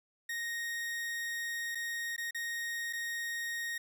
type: tone with dropouts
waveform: 40% pulse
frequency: 1864.7 Hz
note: A#6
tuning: in tune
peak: -34 dBFS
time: 0.29-3.78 s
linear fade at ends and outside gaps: 5 ms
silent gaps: 1.749-1.753 / 2.164-2.179 / 2.309-2.346 / 2.928-2.932 s
effects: 12-bit